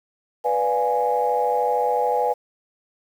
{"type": "chord", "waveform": "sine", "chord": "B diminished seventh", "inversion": "none", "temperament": "equal", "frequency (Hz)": [493.9, 587.3, 698.5, 830.6], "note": ["B4", "D5", "F5", "Ab5"], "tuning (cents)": [0, 0, 0, 0], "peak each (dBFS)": [-22, -27, -26, -21], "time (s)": [0.44, 2.34], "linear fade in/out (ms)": 20, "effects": ["tanh soft clip ceiling -9 dBFS", "8-bit"]}